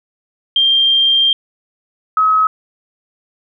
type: tone pair in turn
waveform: sine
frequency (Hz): 3183 / 1278.2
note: G7 / D#6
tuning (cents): +26 / +46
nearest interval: octave + major third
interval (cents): 1580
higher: first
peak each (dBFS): -9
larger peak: neither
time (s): 0.56-1.33 / 2.17-2.47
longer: first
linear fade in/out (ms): 2
effects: none